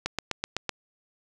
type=click train; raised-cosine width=0.2 ms; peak=-10 dBFS; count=6; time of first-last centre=0.06-0.693 s; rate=7.9 Hz; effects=none